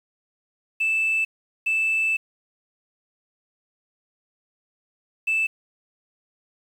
sine tone bursts at uneven times, 2637 Hz, E7, in tune, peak -18 dBFS, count 3, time 0.8-1.25 / 1.66-2.17 / 5.27-5.47 s, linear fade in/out 10 ms, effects tanh soft clip ceiling -16 dBFS + 8-bit

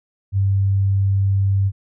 sine tone, 98 Hz, G2, in tune, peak -14 dBFS, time 0.32-1.72 s, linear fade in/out 50 ms, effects none

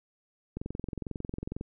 click train, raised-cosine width 3 ms, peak -22 dBFS, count 24, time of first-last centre 0.57-1.611 s, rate 22.1 Hz, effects none

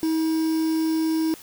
triangle tone with quantisation, 320 Hz, D#4, 49 cents sharp, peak -18 dBFS, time 0.03-1.34 s, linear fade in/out 0 ms, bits 6, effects white hiss -45 dBFS RMS until 1.42 s

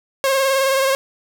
sawtooth tone with vibrato, 538 Hz, C5, 48 cents sharp, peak -11 dBFS, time 0.24-0.95 s, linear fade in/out 0 ms, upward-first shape sine, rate 19 Hz, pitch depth 36 cents each way, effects none

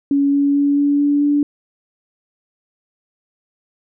sine tone with pitch steps, 281 / 282.8 / 284.6 / 286.4 / 288.2 / 290.1 Hz, C#4 / C#4 / C#4 / D4 / D4 / D4, +24 / +35 / +46 / -43 / -33 / -21 cents, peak -12 dBFS, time 0.11-1.43 s, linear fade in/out 2 ms, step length 220 ms, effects none

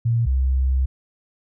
sine tone pair in turn, 116.54 / 65.41 Hz, A#2 / C2, 0 / 0 cents, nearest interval minor seventh, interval 1000 cents, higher first, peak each -16 dBFS, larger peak neither, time 0.05-0.26 / 0.26-0.86 s, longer second, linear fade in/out 10 ms, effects none

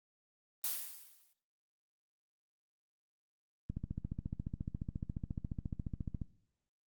blue noise with exponential decay, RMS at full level -33 dBFS, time 0.64-1.33 s, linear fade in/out 2 ms, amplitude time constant 150 ms
click train, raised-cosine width 5 ms, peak -26 dBFS, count 37, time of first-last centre 3.7-6.217 s, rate 14.3 Hz
effects noise-tail reverb RT60 0.7 s tail -22 dB re dry + Opus 24 kbps

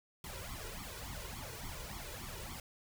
pink noise with flanger, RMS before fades -45 dBFS, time 0.24-2.6 s, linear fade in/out 2 ms, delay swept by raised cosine 0.89 to 2.09 ms, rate 3.5 Hz, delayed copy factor +0.85, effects none

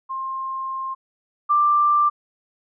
sine tone pair in turn, 1060 / 1181.5 Hz, C6 / D6, +22 / +10 cents, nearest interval major second, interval 188 cents, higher second, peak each -25 / -14 dBFS, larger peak second, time 0.09-0.95 / 1.49-2.1 s, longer first, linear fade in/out 20 ms, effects none

